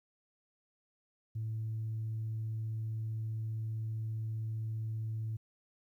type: tone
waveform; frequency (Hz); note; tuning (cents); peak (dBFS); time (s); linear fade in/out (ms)
sine; 110.6; A2; +9; -33; 1.35-5.37; 10
effects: tanh soft clip ceiling -31 dBFS + 12-bit